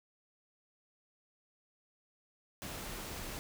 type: noise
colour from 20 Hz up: pink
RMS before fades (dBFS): -43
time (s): 2.62-3.39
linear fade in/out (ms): 0
effects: none